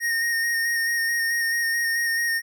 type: tone with vibrato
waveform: square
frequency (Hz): 1852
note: A#6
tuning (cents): -12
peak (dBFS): -22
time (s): 0-2.42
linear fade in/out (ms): 50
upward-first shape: square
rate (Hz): 4.6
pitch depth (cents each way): 17
effects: none